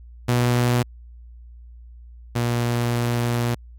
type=tone pair in turn; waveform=sawtooth; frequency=121.7 / 119.4 Hz; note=B2 / A#2; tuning=-25 / +42 cents; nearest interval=unison; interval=33 cents; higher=first; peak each=-13 / -16 dBFS; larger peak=first; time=0.28-0.83 / 2.35-3.55 s; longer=second; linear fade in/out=10 ms; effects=added 59 Hz sine -40 dBFS peak until 3.78 s + AAC 64 kbps

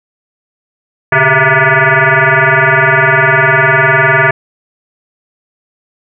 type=tone with frequency modulation; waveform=sine; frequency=142.4 Hz; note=C#3; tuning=47 cents sharp; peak=-5 dBFS; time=1.12-4.31 s; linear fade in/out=5 ms; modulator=265 Hz; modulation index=7.5; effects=none

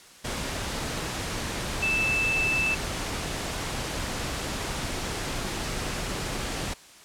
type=tone in noise; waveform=sine; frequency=2637 Hz; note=E7; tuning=in tune; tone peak=-23 dBFS; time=1.82-2.75 s; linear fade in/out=10 ms; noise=pink; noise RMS=-31 dBFS; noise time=0.24-6.74 s; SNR=+5 dB; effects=white hiss -50 dBFS RMS until 7.04 s + low-pass 9000 Hz 12 dB/octave

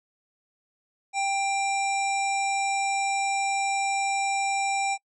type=harmonic tone with a mistuned harmonic; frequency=789 Hz; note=G5; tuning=11 cents sharp; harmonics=1 / 3 / 5 / 7 / 9 / 10; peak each=-25 / -29 / -42 / -41 / -39 / -36 dBFS; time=1.13-4.98 s; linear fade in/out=50 ms; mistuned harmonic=5; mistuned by=-20 cents; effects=noise-tail reverb RT60 0.1 s tail -26 dB re dry

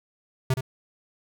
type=tone with echo; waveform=square; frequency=130.8 Hz; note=C3; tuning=in tune; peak=-20 dBFS; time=0.5-0.54 s; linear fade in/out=5 ms; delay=69 ms; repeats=1; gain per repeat=-7 dB; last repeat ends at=0.609 s; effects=none

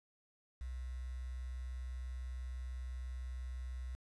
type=tone with quantisation; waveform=sine; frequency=63 Hz; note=B1; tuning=35 cents sharp; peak=-40 dBFS; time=0.61-3.95 s; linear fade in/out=0 ms; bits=10; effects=resampled to 24000 Hz

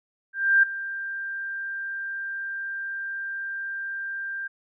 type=tone with ADSR envelope; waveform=sine; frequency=1586 Hz; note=G6; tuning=20 cents sharp; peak=-13 dBFS; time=0.33-4.48 s; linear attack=300 ms; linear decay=7 ms; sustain=-16 dB; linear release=13 ms; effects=none

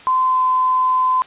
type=tone with pitch glide; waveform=sine; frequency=1030 to 1023.5 Hz; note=C6 to C6; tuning=-28 to -38 cents; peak=-13 dBFS; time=0.07-1.22 s; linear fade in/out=0 ms; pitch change=-10 cents; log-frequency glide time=0.26-0.43 s; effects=white hiss -41 dBFS RMS until 1.26 s + resampled to 8000 Hz

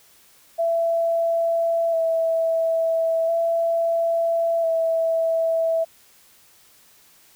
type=tone with vibrato; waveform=sine; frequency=662 Hz; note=E5; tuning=7 cents sharp; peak=-18 dBFS; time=0.58-5.85 s; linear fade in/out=20 ms; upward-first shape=square; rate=0.37 Hz; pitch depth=16 cents each way; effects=white hiss -54 dBFS RMS until 7.35 s

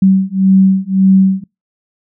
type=beating tone pair; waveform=sine; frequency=190.3 / 192.1 Hz; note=F#3 / G3; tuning=+49 / -35 cents; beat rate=1.8 Hz; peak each=-10 dBFS; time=0.02-1.44 s; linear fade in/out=5 ms; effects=noise-tail reverb RT60 0.2 s tail -24 dB re dry

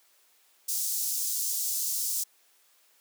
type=high-pass noise; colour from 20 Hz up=pink; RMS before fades=-30 dBFS; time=0.68-2.24 s; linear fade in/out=10 ms; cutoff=5700 Hz; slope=24 dB/octave; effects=white hiss -64 dBFS RMS until 3 s + high-pass 400 Hz 12 dB/octave

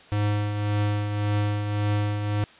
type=tone with tremolo; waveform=square; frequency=103.83 Hz; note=G#2; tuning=in tune; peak=-21 dBFS; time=0.12-2.44 s; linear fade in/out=0 ms; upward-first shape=triangle; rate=1.8 Hz; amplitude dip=50%; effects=white hiss -50 dBFS RMS until 2.59 s + resampled to 8000 Hz

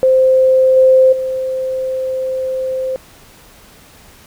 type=tone with level steps; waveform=sine; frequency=521 Hz; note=C5; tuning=7 cents flat; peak=-7 / -5 / -16 dBFS; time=0.03-2.96 s; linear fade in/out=0 ms; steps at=0.76 / 1.12 s; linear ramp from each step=10 ms; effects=pink hiss -43 dBFS RMS until 4.26 s

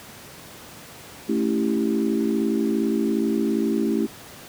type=chord; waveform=sine; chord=A dominant seventh; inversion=none; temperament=equal; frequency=220 / 277.2 / 329.6 / 392 Hz; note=A3 / C#4 / E4 / G4; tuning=0 / 0 / 0 / 0 cents; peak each=-23 / -26 / -25 / -27 dBFS; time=1.28-4.07 s; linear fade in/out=20 ms; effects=pink hiss -42 dBFS RMS until 4.48 s + high-pass 100 Hz 12 dB/octave

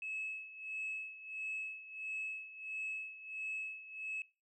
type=tone with tremolo; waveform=sine; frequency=2588 Hz; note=E7; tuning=32 cents flat; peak=-36 dBFS; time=0.02-4.22 s; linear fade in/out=2 ms; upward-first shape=sine; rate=1.5 Hz; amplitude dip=80%; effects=noise-tail reverb RT60 0.3 s tail -21 dB re dry + tanh soft clip ceiling -34 dBFS

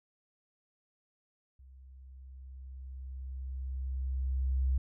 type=tone with level ramp; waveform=sine; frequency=65.41 Hz; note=C2; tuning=in tune; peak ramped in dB=-52 to -25 dBFS; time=1.59-4.78 s; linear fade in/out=5 ms; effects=none

